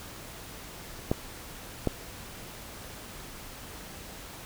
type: clicks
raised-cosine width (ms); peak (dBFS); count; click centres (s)
2; -11; 2; 1.115 / 1.873
effects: pink hiss -44 dBFS RMS until 4.45 s